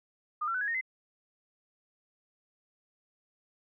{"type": "tone with pitch steps", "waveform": "sine", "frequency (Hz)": [1220, 1353.7, 1502, 1666.6, 1849.2, 2052], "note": ["D#6", "E6", "F#6", "G#6", "A#6", "C7"], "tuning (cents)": [-34, 46, 26, 6, -14, -34], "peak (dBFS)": -29, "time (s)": [0.41, 0.812], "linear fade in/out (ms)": 10, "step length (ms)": 67, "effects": []}